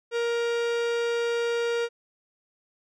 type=tone; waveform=45% pulse; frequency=469.6 Hz; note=A#4; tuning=13 cents sharp; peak=-24 dBFS; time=0.11-1.89 s; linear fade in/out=50 ms; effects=low-pass 5000 Hz 12 dB/octave